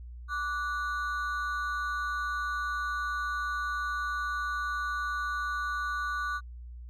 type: ring-modulated tone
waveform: triangle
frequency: 1318.5 Hz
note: E6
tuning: in tune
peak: -25 dBFS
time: 0.28-6.41 s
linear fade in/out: 50 ms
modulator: 153 Hz
effects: added 60 Hz sine -41 dBFS peak until 6.89 s